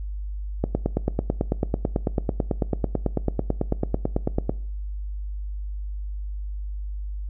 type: click train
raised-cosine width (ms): 2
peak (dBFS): -8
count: 36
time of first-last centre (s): 0.64-4.495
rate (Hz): 9.08
effects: noise-tail reverb RT60 0.5 s tail -21 dB re dry + added 50 Hz sine -28 dBFS peak until 7.29 s